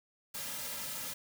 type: noise with comb filter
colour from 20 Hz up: white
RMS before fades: -40 dBFS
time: 0.34-1.14 s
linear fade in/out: 10 ms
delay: 2.7 ms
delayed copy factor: -0.7
effects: none